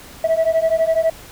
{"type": "beating tone pair", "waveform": "sine", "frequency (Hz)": [644, 656], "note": ["E5", "E5"], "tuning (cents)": [-41, -9], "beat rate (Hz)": 12, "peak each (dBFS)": -15, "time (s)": [0.24, 1.1], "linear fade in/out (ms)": 5, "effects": ["tanh soft clip ceiling -11 dBFS", "pink hiss -40 dBFS RMS until 1.31 s"]}